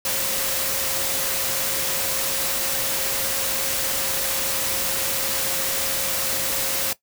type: tone in noise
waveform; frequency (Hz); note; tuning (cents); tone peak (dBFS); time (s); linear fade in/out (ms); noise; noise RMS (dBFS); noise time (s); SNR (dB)
sine; 538; C5; +48; -34; 0.05-6.93; 2; white; -24; 0.05-6.93; -13
effects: noise-tail reverb RT60 0.1 s tail -17 dB re dry